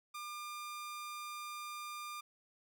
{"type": "tone", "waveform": "sawtooth", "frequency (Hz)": 1200, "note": "D6", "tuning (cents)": 37, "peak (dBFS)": -39, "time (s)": [0.14, 2.21], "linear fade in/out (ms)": 10, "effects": []}